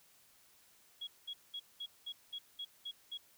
sine tone bursts, 3322 Hz, G#7, in tune, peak -40 dBFS, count 9, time 1.01-3.177 s, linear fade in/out 10 ms, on 63 ms, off 200 ms, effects white hiss -66 dBFS RMS until 3.37 s

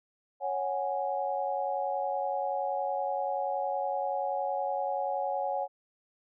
sine chord, C# suspended fourth, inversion none, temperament equal, 554.4 / 740 / 830.6 Hz, C#5 / F#5 / G#5, 0 / 0 / 0 cents, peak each -33 dBFS, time 0.4-5.68 s, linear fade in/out 50 ms, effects none

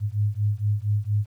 sine beating tone pair, 102.1 / 106.4 Hz, G#2 / G#2, -29 / +42 cents, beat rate 4.3 Hz, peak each -24 dBFS, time 0-1.26 s, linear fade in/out 50 ms, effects 10-bit

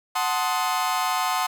40% pulse chord, F# diminished seventh, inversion none, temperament equal with one note detuned, 740 / 880 / 1046.5 / 1256.8 Hz, F#5 / A5 / C6 / Eb6, 0 / 0 / 0 / +17 cents, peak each -26 / -28 / -26 / -28 dBFS, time 0.15-1.47 s, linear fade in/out 10 ms, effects none

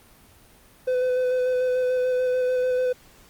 triangle tone with vibrato, 505 Hz, B4, 39 cents sharp, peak -18 dBFS, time 0.87-2.93 s, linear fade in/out 10 ms, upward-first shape square, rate 6.8 Hz, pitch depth 13 cents each way, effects pink hiss -53 dBFS RMS until 3.29 s + Opus 32 kbps

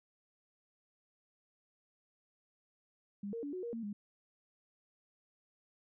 sine tone with pitch steps, 201.8 / 462 / 286.9 / 367.5 / 471.6 / 229.2 / 205.5 Hz, G#3 / A#4 / D4 / F#4 / A#4 / A#3 / G#3, -49 / -16 / -40 / -12 / +20 / -29 / -18 cents, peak -38 dBFS, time 3.23-3.93 s, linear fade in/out 5 ms, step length 100 ms, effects none

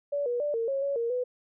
sine tone with pitch steps, 573 / 483.6 / 587 / 457.8 / 546 / 560 / 466 / 498 Hz, D5 / B4 / D5 / A#4 / C#5 / C#5 / A#4 / B4, -43 / -36 / -1 / -31 / -26 / +18 / -1 / +14 cents, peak -26 dBFS, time 0.12-1.24 s, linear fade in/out 10 ms, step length 140 ms, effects none

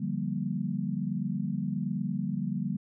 sine chord, G minor seventh, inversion second, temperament equal with one note detuned, 146.83 / 174.61 / 196 / 235.2 Hz, D3 / F3 / G3 / Bb3, 0 / 0 / 0 / +16 cents, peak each -35 / -35 / -32 / -35 dBFS, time 0-2.77 s, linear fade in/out 10 ms, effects none

